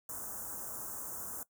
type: band-stop noise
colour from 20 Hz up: white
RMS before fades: -42 dBFS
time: 0.09-1.43 s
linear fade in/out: 2 ms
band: 1500 to 6400 Hz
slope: 48 dB/octave
effects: noise-tail reverb RT60 0.1 s tail -19 dB re dry